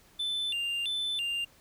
triangle tone with vibrato, 3136 Hz, G7, in tune, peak -28 dBFS, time 0.19-1.45 s, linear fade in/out 10 ms, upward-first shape square, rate 1.5 Hz, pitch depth 200 cents each way, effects pink hiss -60 dBFS RMS until 1.6 s

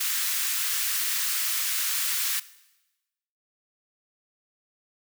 white high-pass noise, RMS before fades -27 dBFS, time 0-2.4 s, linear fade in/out 10 ms, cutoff 1300 Hz, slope 24 dB/octave, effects noise-tail reverb RT60 1.0 s tail -18 dB re dry

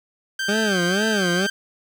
sawtooth tone, 1568 Hz, G6, in tune, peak -19 dBFS, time 0.39-1.5 s, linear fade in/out 5 ms
20% pulse tone with vibrato, 196 Hz, G3, in tune, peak -15 dBFS, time 0.48-1.47 s, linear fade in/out 10 ms, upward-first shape sine, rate 2.1 Hz, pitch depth 210 cents each way
effects low-pass 8000 Hz 12 dB/octave + 7-bit

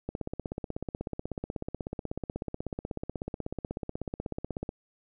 click train, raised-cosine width 2 ms, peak -20 dBFS, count 76, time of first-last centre 0.09-4.691 s, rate 16.3 Hz, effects none

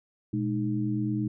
sine tone cluster, 121.7 / 210.8 / 309.8 Hz, B2 / G#3 / D#4, -25 / +26 / -7 cents, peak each -30 dBFS, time 0.33-1.28 s, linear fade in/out 5 ms, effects none

